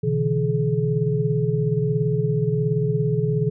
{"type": "tone cluster", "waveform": "sine", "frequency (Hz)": [125.2, 146.4, 163.5, 424.9], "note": ["B2", "D3", "E3", "G#4"], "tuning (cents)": [24, -5, -14, 40], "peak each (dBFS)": -24, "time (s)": [0.03, 3.5], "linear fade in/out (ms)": 10, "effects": []}